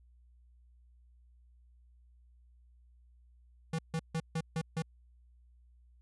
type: tone bursts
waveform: square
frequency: 161.8 Hz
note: E3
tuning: 32 cents flat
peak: -32 dBFS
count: 6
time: 3.73-4.822 s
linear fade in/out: 5 ms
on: 57 ms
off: 150 ms
effects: added 60 Hz sine -59 dBFS peak until 6.01 s + resampled to 24000 Hz